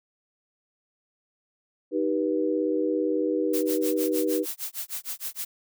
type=chord; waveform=sine; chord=Eb augmented; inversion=none; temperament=just; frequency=311.1 / 388.9 / 486.1 Hz; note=Eb4 / G4 / B4; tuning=0 / -14 / -28 cents; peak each=-26 / -28 / -27 dBFS; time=1.91-4.46 s; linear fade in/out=50 ms
type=noise with tremolo; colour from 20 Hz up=blue; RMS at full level=-31 dBFS; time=3.53-5.45 s; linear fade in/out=10 ms; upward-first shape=sine; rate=6.5 Hz; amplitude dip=100%
effects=none

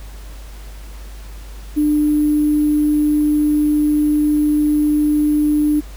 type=tone with sample-and-hold; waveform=sine; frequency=298.8 Hz; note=D4; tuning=30 cents sharp; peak=-12 dBFS; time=1.76-5.81 s; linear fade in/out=20 ms; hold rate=11025 Hz; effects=added 50 Hz sine -31 dBFS peak until 5.96 s + pink hiss -43 dBFS RMS until 5.96 s

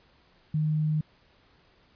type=tone; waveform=sine; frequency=154 Hz; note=D#3; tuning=17 cents flat; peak=-23 dBFS; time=0.54-1.01 s; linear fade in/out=5 ms; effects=pink hiss -62 dBFS RMS until 1.95 s + resampled to 11025 Hz

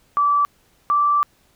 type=tone pair in turn; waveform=sine; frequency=1158 / 1167.4 Hz; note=D6 / D6; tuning=-25 / -11 cents; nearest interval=unison; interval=14 cents; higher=second; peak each=-14 dBFS; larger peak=neither; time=0.17-0.45 / 0.9-1.23 s; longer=second; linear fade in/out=0 ms; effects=pink hiss -59 dBFS RMS until 1.55 s

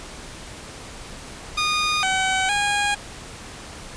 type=tone with pitch steps; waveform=15% pulse; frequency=1227 / 759 / 818 Hz; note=D#6 / F#5 / G#5; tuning=-25 / +44 / -26 cents; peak=-13 dBFS; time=1.57-2.95 s; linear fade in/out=10 ms; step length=460 ms; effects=pink hiss -38 dBFS RMS until 3.96 s + resampled to 22050 Hz

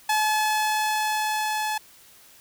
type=tone with level ramp; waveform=sawtooth; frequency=858 Hz; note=A5; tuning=44 cents flat; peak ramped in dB=-16 to -21 dBFS; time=0.09-1.78 s; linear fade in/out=5 ms; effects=white hiss -52 dBFS RMS until 2.4 s

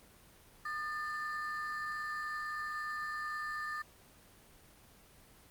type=ring-modulated tone; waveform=triangle; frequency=1496 Hz; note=F#6; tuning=19 cents sharp; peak=-31 dBFS; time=0.65-3.82 s; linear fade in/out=5 ms; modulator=279 Hz; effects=pink hiss -60 dBFS RMS until 5.5 s + Opus 24 kbps

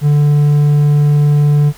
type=tone; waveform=triangle; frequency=146.83 Hz; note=D3; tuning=in tune; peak=-5 dBFS; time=0.01-1.73 s; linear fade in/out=50 ms; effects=pink hiss -39 dBFS RMS until 1.77 s

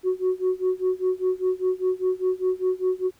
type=tone with tremolo; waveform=sine; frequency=370 Hz; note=F#4; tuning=in tune; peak=-16 dBFS; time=0.03-3.11 s; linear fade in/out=50 ms; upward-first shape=sine; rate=5 Hz; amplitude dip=95%; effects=tanh soft clip ceiling -16 dBFS + pink hiss -59 dBFS RMS until 3.19 s

